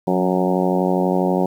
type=harmonic tone with a mistuned harmonic; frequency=92.3 Hz; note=F#2; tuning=4 cents flat; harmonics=2 / 3 / 4 / 5 / 6 / 7 / 8 / 9 / 10; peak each=-20 / -24 / -22 / -27 / -24 / -29 / -26 / -29 / -30 dBFS; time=0.07-1.46 s; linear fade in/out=5 ms; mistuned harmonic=2; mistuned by=-35 cents; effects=8-bit